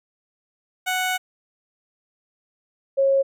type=tone pair in turn; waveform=15% pulse / sine; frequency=740 / 545 Hz; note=F#5 / C#5; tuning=0 / -29 cents; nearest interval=perfect fourth; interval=529 cents; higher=first; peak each=-15 dBFS; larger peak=neither; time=0.86-1.18 / 2.97-3.23 s; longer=first; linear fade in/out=20 ms; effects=none